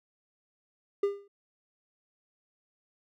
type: tone with exponential decay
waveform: triangle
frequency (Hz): 401.9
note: G4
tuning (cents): +43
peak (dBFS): -19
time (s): 1.03-1.28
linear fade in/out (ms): 5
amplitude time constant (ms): 54
effects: none